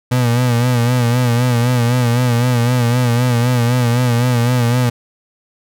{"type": "tone with vibrato", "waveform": "35% pulse", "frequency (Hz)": 121.7, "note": "B2", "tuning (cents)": -25, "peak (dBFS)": -10, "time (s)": [0.11, 4.9], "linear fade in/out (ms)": 10, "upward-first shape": "sine", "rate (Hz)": 3.9, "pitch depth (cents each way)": 66, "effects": []}